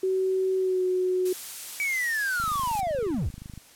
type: tone with pitch glide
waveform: sine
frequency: 377.5 to 367.8 Hz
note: F#4 to F#4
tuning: +35 to -10 cents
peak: -22 dBFS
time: 0.03-1.33 s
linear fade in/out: 5 ms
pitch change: -45 cents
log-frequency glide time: 0.57-0.83 s
type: noise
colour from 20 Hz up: blue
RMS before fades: -35 dBFS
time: 1.25-2.81 s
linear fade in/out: 10 ms
type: linear sweep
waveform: triangle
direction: down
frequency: 2300 to 47.62 Hz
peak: -23 dBFS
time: 1.8-3.29 s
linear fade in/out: 0 ms
type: click train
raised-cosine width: 5 ms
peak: -28 dBFS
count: 31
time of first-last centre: 2.4-3.576 s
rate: 25.5 Hz
effects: white hiss -53 dBFS RMS until 3.75 s + low-pass 12000 Hz 12 dB/octave